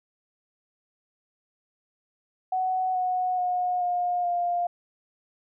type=tone with pitch steps; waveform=sine; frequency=745 / 733.9 / 723 / 712.2 / 701.6 Hz; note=F#5 / F#5 / F#5 / F5 / F5; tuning=+12 / -14 / -40 / +34 / +8 cents; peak=-23 dBFS; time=2.52-4.67 s; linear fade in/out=5 ms; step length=430 ms; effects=none